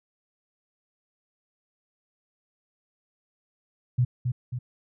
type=tone with echo; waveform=sine; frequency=123.9 Hz; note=B2; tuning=6 cents sharp; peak=-18 dBFS; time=3.98-4.05 s; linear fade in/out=10 ms; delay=270 ms; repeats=2; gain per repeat=-5 dB; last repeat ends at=4.59 s; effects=none